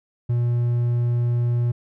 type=tone; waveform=triangle; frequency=120 Hz; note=B2; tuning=49 cents flat; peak=-16 dBFS; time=0.29-1.72 s; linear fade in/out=10 ms; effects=none